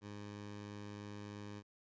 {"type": "tone with vibrato", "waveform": "15% pulse", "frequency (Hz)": 103.1, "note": "G#2", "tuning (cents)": -12, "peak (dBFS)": -40, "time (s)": [0.01, 1.63], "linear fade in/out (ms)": 50, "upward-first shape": "triangle", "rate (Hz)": 20, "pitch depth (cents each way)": 20, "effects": ["resampled to 16000 Hz"]}